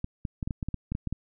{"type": "clicks", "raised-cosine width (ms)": 5, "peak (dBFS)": -18, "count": 12, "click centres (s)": [0.044, 0.252, 0.428, 0.475, 0.508, 0.628, 0.686, 0.743, 0.92, 0.951, 1.073, 1.126], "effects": []}